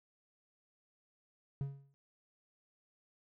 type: tone with exponential decay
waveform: triangle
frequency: 138.59 Hz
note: C#3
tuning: in tune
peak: -30 dBFS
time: 1.61-1.94 s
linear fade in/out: 0 ms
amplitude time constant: 70 ms
effects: none